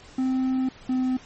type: tone pair in turn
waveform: triangle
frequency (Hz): 260 / 256.7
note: C4 / C4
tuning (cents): -11 / -33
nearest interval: unison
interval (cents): 22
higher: first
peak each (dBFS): -19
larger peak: neither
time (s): 0.18-0.69 / 0.89-1.17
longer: first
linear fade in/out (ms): 5
effects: pink hiss -48 dBFS RMS until 1.25 s + MP3 32 kbps